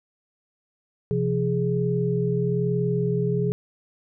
sine tone cluster, 130.4 / 171.5 / 416.7 Hz, C3 / F3 / G#4, -5 / -31 / +6 cents, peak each -25 dBFS, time 1.11-3.52 s, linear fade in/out 0 ms, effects none

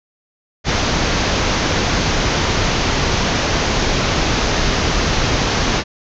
pink low-pass noise, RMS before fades -17 dBFS, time 0.64-5.84 s, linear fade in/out 50 ms, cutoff 6600 Hz, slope 96 dB/octave, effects none

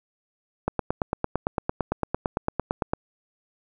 click train, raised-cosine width 1 ms, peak -9 dBFS, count 21, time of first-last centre 0.68-2.935 s, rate 8.87 Hz, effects none

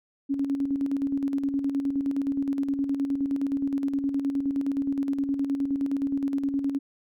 sine tone with tremolo, 277.2 Hz, C#4, in tune, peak -22 dBFS, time 0.29-6.79 s, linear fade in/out 20 ms, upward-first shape square, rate 9.6 Hz, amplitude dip 50%, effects none

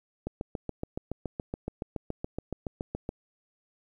click train, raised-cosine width 2 ms, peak -19 dBFS, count 21, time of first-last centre 0.27-3.091 s, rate 7.09 Hz, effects 10-bit

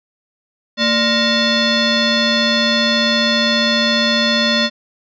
sine tone with frequency modulation, 1864.7 Hz, A#6, in tune, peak -12 dBFS, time 0.77-4.7 s, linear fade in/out 50 ms, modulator 818 Hz, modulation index 3.4, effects none

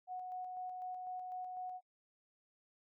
sine tone with tremolo, 735 Hz, F#5, 12 cents flat, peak -40 dBFS, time 0.07-1.81 s, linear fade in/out 50 ms, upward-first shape square, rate 4 Hz, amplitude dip 25%, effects noise-tail reverb RT60 0.1 s tail -25 dB re dry

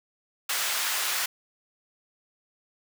pink high-pass noise, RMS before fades -28 dBFS, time 0.49-1.26 s, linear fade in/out 5 ms, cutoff 1300 Hz, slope 12 dB/octave, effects none

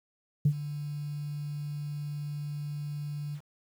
sine tone with ADSR envelope, 146.83 Hz, D3, in tune, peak -17 dBFS, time 0.45-3.41 s, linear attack 7 ms, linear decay 71 ms, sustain -16 dB, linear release 67 ms, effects tanh soft clip ceiling -15 dBFS + 9-bit

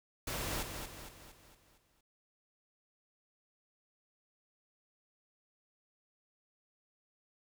pink noise with echo, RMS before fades -38 dBFS, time 0.27-0.63 s, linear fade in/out 5 ms, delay 230 ms, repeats 6, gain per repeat -6 dB, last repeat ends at 2.01 s, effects none

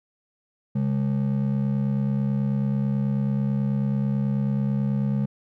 triangle ring-modulated tone, 170 Hz, F3, 46 cents flat, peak -16 dBFS, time 0.75-5.26 s, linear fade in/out 10 ms, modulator 34.6 Hz, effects none

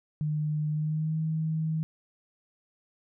sine tone with pitch glide, 151.8 to 158.52 Hz, D#3 to D#3, -42 to +33 cents, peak -26 dBFS, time 0.21-1.83 s, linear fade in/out 0 ms, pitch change +75 cents, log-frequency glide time 0.71-1.18 s, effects none

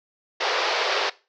pink band-pass noise, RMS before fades -24 dBFS, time 0.4-1.1 s, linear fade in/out 10 ms, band 410 to 5300 Hz, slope 48 dB/octave, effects noise-tail reverb RT60 0.3 s tail -19 dB re dry

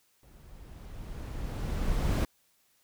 brown noise with level ramp, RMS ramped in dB -54 to -24 dBFS, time 0.23-2.25 s, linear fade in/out 2 ms, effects white hiss -69 dBFS RMS until 2.83 s

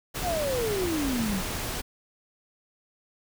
pink noise, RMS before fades -32 dBFS, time 0.14-1.82 s, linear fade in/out 20 ms
sine exponential sweep, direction down, 752 to 177.4 Hz, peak -26 dBFS, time 0.22-1.43 s, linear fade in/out 50 ms
effects none

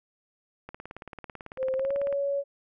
click train, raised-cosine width 0.5 ms, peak -25 dBFS, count 27, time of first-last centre 0.69-2.126 s, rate 18.1 Hz
sine tone with pitch glide, 523.3 to 560.9 Hz, C5 to C#5, 0 to +20 cents, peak -25 dBFS, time 1.57-2.44 s, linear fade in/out 50 ms, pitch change +120 cents, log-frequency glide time 1.75-1.95 s
effects none

